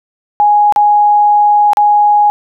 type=tone with dropouts; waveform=sine; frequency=830.6 Hz; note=G#5; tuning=in tune; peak=-5 dBFS; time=0.4-2.3 s; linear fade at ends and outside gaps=0 ms; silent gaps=0.724-0.761 / 1.733-1.771 s; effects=none